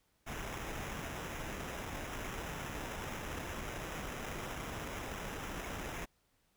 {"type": "noise with sample-and-hold", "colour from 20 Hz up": "pink", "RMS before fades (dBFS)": -42, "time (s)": [0.26, 6.06], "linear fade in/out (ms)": 20, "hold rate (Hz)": 4410, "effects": ["pink hiss -75 dBFS RMS until 6.56 s"]}